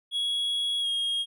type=tone with pitch glide; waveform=triangle; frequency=3336 to 3260 Hz; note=G#7 to G#7; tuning=+7 to -33 cents; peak=-24 dBFS; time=0.11-1.26 s; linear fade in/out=50 ms; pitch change=-40 cents; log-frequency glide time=0.8-0.87 s; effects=none